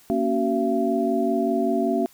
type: tone cluster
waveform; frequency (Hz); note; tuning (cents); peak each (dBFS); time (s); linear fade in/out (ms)
sine; 233.4 / 278.6 / 376.4 / 677; A#3 / C#4 / F#4 / E5; +2 / +9 / +30 / +46; -25; 0.1-2.06; 0
effects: white hiss -54 dBFS RMS until 2.13 s